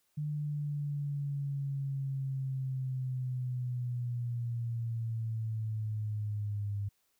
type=linear sweep; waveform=sine; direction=down; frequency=150 to 100.7 Hz; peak=-32 dBFS; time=0.17-6.89 s; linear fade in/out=10 ms; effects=white hiss -75 dBFS RMS until 7.19 s